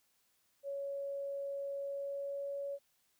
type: tone with pitch glide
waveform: sine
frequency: 558 to 561.2 Hz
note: C#5 to C#5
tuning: +11 to +21 cents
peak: -37 dBFS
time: 0.63-2.79 s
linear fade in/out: 50 ms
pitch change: +10 cents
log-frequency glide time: 1.8-2.54 s
effects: white hiss -75 dBFS RMS until 3.19 s